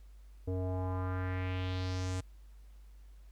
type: tone with low-pass filter sweep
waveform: square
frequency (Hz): 92.3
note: F#2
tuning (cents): -4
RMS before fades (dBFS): -35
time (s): 0.47-2.21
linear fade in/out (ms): 10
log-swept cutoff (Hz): 470 to 8200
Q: 2.5
effects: added 50 Hz sine -51 dBFS peak until 3.31 s + pink hiss -71 dBFS RMS until 3.31 s